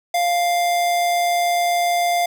square tone with amplitude modulation, 698.5 Hz, F5, in tune, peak -16 dBFS, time 0.14-2.26 s, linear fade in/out 5 ms, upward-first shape sine, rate 149 Hz, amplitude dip 25%, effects none

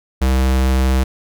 square tone, 65.2 Hz, C2, 5 cents flat, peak -13 dBFS, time 0.21-1.04 s, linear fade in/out 10 ms, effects none

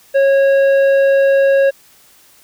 triangle tone with tanh clipping, 548 Hz, C#5, 20 cents flat, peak -10 dBFS, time 0.14-1.71 s, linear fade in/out 20 ms, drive 13 dB, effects white hiss -48 dBFS RMS until 2.43 s

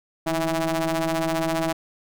sawtooth ring-modulated tone, 164.81 Hz, E3, in tune, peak -15 dBFS, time 0.26-1.73 s, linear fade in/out 10 ms, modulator 487 Hz, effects none

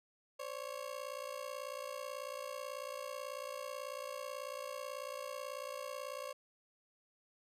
30% pulse ring-modulated tone, 550 Hz, C#5, 14 cents flat, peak -36 dBFS, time 0.39-6.33 s, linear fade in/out 10 ms, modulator 29.1 Hz, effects resampled to 32000 Hz

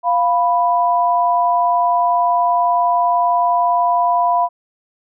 sine tone pair together, 698.5 / 987.8 Hz, F5 / B5, 0 / 0 cents, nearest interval tritone, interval 600 cents, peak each -15 dBFS, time 0.03-4.49 s, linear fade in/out 50 ms, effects none

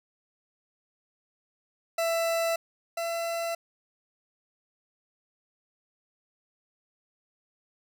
40% pulse tone pair in turn, 665 / 672.3 Hz, E5 / E5, +15 / +34 cents, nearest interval unison, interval 19 cents, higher second, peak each -24 / -28 dBFS, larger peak first, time 1.98-2.56 / 2.97-3.55 s, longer neither, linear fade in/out 5 ms, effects none

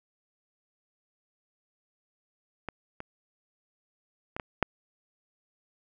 clicks, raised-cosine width 0.5 ms, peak -19 / -23 / -20 / -18 / -7 dBFS, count 5, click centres 2.687 / 3.004 / 4.365 / 4.398 / 4.627 s, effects none

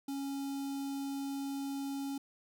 square tone with notch filter, 276.2 Hz, C#4, 6 cents flat, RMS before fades -38 dBFS, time 0.08-2.18 s, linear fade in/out 5 ms, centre 1800 Hz, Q 0.68, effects none

